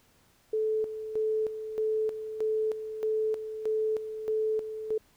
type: tone with tremolo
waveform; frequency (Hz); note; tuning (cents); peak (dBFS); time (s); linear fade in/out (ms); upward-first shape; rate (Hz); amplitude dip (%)
sine; 435.3; A4; -19; -25; 0.53-4.98; 5; square; 1.6; 65
effects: pink hiss -64 dBFS RMS until 5.16 s